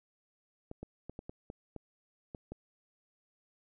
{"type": "clicks", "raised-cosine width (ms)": 2, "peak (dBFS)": -29, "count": 9, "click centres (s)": [0.714, 0.83, 1.096, 1.191, 1.295, 1.501, 1.763, 2.348, 2.52], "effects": []}